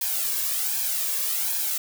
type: noise with flanger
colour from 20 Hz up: blue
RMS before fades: -26 dBFS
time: 0.01-1.78 s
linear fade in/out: 5 ms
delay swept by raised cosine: 1.2 to 1.82 ms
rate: 1.3 Hz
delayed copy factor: +0.65
effects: none